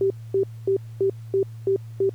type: tone bursts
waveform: sine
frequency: 389.1 Hz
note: G4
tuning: 13 cents flat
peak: -17 dBFS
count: 7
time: 0.01-2.094 s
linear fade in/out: 2 ms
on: 92 ms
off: 240 ms
effects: added 113 Hz sine -35 dBFS peak until 2.14 s + pink hiss -58 dBFS RMS until 2.14 s